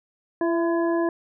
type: harmonic tone with a mistuned harmonic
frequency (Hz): 337.9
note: E4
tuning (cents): +43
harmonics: 1 / 2 / 3 / 5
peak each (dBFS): -21 / -27 / -31 / -35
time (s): 0.41-1.09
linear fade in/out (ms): 2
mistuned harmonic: 2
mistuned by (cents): -27
effects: none